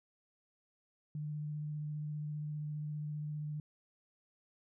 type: tone with vibrato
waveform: sine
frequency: 150.2 Hz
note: D3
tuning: 39 cents sharp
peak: -37 dBFS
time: 1.15-3.6 s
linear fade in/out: 2 ms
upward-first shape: sine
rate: 15 Hz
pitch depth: 13 cents each way
effects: none